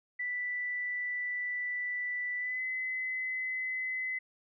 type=tone with pitch glide; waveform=sine; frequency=1975.5 to 2025 Hz; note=B6 to B6; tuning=0 to +43 cents; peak=-32 dBFS; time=0.19-4.19 s; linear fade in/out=10 ms; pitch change=+43 cents; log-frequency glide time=2.38-2.61 s; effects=none